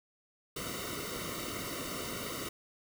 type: noise with comb filter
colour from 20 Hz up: pink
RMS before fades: -39 dBFS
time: 0.56-2.49 s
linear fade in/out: 5 ms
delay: 1.2 ms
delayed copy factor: -0.95
effects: none